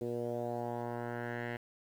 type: tone with low-pass filter sweep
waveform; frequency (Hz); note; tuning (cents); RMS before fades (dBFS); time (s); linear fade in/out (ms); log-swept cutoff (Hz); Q
10% pulse; 119.4; A#2; +42; -38; 0.01-1.57; 5; 420 to 2200; 2.7
effects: 10-bit